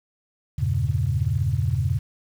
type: chord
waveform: sine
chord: E diminished seventh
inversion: none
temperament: equal with one note detuned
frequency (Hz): 82.41 / 98 / 116.88 / 138.59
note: E2 / G2 / Bb2 / Db3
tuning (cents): 0 / 0 / +5 / 0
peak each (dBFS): -26 / -25 / -25 / -25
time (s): 0.58-1.99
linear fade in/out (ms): 10
effects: tanh soft clip ceiling -9 dBFS + 8-bit